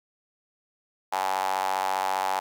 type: tone with high-pass filter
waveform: sawtooth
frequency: 95 Hz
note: F#2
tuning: 46 cents sharp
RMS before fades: -27 dBFS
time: 1.12-2.4 s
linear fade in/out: 10 ms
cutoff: 830 Hz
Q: 5.7
effects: none